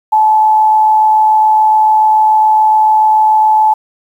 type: tone with amplitude modulation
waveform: sine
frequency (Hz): 865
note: A5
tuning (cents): -30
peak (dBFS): -4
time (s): 0.12-3.74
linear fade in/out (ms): 10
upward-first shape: sine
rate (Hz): 107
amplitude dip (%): 30
effects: 7-bit